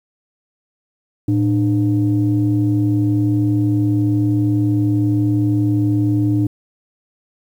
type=tone pair together; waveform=sine; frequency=112.37 / 300 Hz; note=A2 / D4; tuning=+37 / +37 cents; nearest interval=octave + perfect fourth; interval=1700 cents; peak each=-15 dBFS; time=1.28-6.47 s; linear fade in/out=5 ms; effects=tanh soft clip ceiling -7 dBFS + 8-bit